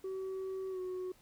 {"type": "tone with pitch glide", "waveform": "sine", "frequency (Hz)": [380.4, 368.1], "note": ["F#4", "F#4"], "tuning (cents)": [48, -9], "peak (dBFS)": -34, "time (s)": [0.04, 1.12], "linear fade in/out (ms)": 5, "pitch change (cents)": -57, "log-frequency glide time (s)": [0.7, 0.79], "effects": ["tanh soft clip ceiling -36 dBFS", "pink hiss -65 dBFS RMS until 1.21 s"]}